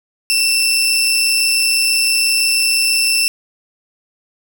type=tone pair together; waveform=25% pulse; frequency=2691 / 5256 Hz; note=E7 / E8; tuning=+35 / -6 cents; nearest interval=octave; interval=1159 cents; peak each=-11 dBFS; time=0.3-3.28 s; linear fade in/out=0 ms; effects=7-bit